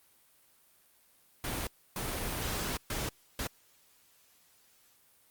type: noise bursts at uneven times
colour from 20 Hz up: pink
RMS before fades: -35 dBFS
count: 4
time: 1.44-1.67 / 1.96-2.77 / 2.9-3.09 / 3.39-3.47 s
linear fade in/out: 2 ms
effects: white hiss -65 dBFS RMS until 5.3 s + Opus 32 kbps